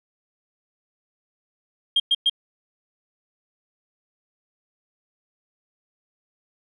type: tone bursts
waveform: sine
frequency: 3216 Hz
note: G7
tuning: 44 cents sharp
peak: -14 dBFS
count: 3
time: 1.96-2.297 s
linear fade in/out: 5 ms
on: 39 ms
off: 110 ms
effects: tanh soft clip ceiling -12 dBFS